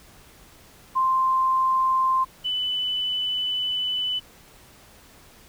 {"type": "tone pair in turn", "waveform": "sine", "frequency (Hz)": [1046.5, 2996], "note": ["C6", "F#7"], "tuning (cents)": [0, 21], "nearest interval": "octave + tritone", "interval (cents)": 1821, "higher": "second", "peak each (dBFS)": [-18, -23], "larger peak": "first", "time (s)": [[0.95, 2.25], [2.44, 4.2]], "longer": "second", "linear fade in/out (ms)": 20, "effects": ["pink hiss -51 dBFS RMS until 5.48 s"]}